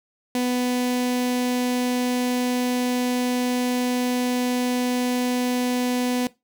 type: tone with notch filter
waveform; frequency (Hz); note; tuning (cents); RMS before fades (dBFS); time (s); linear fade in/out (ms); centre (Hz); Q
sawtooth; 248.3; B3; +9; -23; 0.35-6.27; 2; 1300; 1.6
effects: noise-tail reverb RT60 0.2 s tail -18 dB re dry